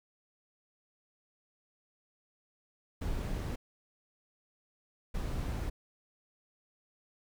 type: noise bursts at uneven times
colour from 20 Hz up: brown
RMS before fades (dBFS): -35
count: 2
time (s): 3.01-3.56 / 5.14-5.7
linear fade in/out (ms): 10
effects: none